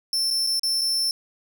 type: tone with dropouts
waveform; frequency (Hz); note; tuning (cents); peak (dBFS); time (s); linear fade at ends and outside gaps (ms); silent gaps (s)
40% pulse; 5360; E8; +28; -20; 0.13-1.11; 1; 0.304-0.309 / 0.466-0.471 / 0.595-0.633 / 0.812-0.816
effects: none